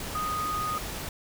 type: tone in noise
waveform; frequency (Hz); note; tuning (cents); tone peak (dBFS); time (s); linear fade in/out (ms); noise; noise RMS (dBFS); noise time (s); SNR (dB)
sine; 1241; D#6; -5; -28; 0.15-0.78; 2; pink; -36; 0-1.09; +5
effects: none